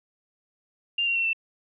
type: tone with pitch steps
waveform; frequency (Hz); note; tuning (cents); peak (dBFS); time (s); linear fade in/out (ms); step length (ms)
sine; 2794 / 2754 / 2714 / 2676; F7 / F7 / E7 / E7; 0 / -25 / +50 / +25; -22; 0.98-1.332; 5; 88
effects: none